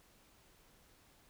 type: silence
effects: pink hiss -66 dBFS RMS until 1.29 s